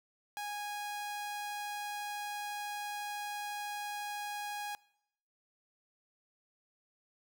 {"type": "tone", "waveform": "sawtooth", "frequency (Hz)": 826, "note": "G#5", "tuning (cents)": -10, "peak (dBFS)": -34, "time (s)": [0.37, 4.75], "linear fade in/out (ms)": 0, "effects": ["noise-tail reverb RT60 0.8 s tail -23 dB re dry"]}